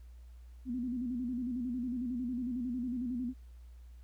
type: tone with vibrato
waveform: sine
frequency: 246.9 Hz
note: B3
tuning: in tune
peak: -33 dBFS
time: 0.65-3.34 s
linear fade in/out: 50 ms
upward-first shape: square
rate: 11 Hz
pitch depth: 72 cents each way
effects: added 60 Hz sine -49 dBFS peak until 4.03 s + pink hiss -72 dBFS RMS until 4.03 s